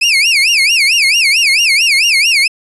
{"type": "tone with vibrato", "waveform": "30% pulse", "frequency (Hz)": 2461, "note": "D#7", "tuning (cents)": -20, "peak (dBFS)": -5, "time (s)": [0.01, 2.48], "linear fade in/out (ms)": 10, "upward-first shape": "sine", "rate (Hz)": 4.5, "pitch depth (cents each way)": 250, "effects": ["resampled to 24000 Hz"]}